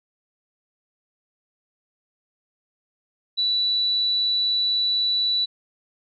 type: tone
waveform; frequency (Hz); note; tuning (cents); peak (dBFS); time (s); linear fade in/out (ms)
sine; 3952; B7; 0; -19; 3.37-5.46; 20
effects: none